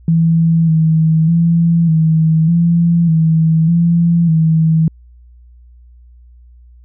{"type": "tone with pitch steps", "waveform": "sine", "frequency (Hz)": [164.5, 159.5, 167.8, 159.6, 169.6, 160.8, 169.6, 160.3], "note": ["E3", "D#3", "E3", "D#3", "E3", "E3", "E3", "E3"], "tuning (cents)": [-3, 43, 31, 44, 50, -43, 50, -48], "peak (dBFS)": -8, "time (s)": [0.08, 4.88], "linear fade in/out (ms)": 2, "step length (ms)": 600, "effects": ["added 60 Hz sine -39 dBFS peak until 6.84 s"]}